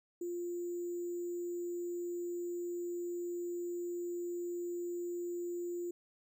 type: tone with sample-and-hold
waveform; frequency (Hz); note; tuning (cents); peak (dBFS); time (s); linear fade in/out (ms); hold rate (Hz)
sine; 349.2; F4; 0; -36; 0.21-5.91; 5; 7350
effects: none